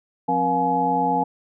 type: tone cluster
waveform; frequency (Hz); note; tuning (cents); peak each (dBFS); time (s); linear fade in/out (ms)
sine; 176.4 / 266.1 / 476.8 / 707 / 846; F3 / C4 / A#4 / F5 / G#5; +18 / +29 / +39 / +21 / +32; -29 / -26 / -28 / -26 / -20; 0.28-1.24; 10
effects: none